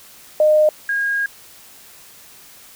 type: tone pair in turn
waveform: sine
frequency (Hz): 612 / 1630.1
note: D#5 / G#6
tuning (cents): -29 / -33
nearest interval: octave + perfect fourth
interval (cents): 1696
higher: second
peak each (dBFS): -10 / -17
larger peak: first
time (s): 0.4-0.69 / 0.89-1.26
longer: second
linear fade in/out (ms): 2
effects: white hiss -44 dBFS RMS until 2.75 s